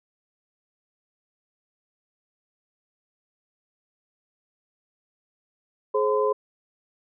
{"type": "tone cluster", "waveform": "sine", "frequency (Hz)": [422.7, 533, 1020], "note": ["G#4", "C5", "C6"], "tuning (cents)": [31, 32, -44], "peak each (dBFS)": [-22, -25, -26], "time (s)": [5.94, 6.33], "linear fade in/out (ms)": 10, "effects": []}